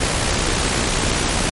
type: noise with amplitude modulation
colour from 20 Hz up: pink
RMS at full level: -17 dBFS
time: 0-1.5 s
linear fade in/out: 10 ms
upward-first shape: sine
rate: 62 Hz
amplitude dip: 45%
effects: MP3 48 kbps